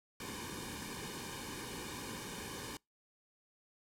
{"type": "noise with comb filter", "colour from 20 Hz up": "pink", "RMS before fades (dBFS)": -44, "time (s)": [0.2, 2.77], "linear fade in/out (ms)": 2, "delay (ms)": 1.5, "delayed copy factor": -0.9, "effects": ["noise-tail reverb RT60 0.2 s tail -26 dB re dry", "low-pass 12000 Hz 12 dB/octave"]}